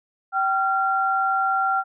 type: tone pair together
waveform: sine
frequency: 773 / 1377.3 Hz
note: G5 / F6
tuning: -24 / -24 cents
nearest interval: minor seventh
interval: 1000 cents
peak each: -22 / -21 dBFS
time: 0.32-1.84 s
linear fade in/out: 50 ms
effects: none